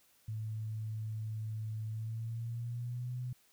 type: tone with pitch glide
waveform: sine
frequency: 109.3 to 124.83 Hz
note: A2 to B2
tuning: -11 to +19 cents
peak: -36 dBFS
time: 0.28-3.33 s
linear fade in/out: 5 ms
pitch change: +230 cents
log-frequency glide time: 1.88-3.16 s
effects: white hiss -68 dBFS RMS until 3.52 s